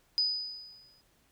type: tone with exponential decay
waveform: sine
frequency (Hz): 4978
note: D#8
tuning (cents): 0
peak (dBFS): -23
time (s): 0.18-1.01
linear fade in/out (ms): 0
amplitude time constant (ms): 180
effects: pink hiss -68 dBFS RMS until 1.31 s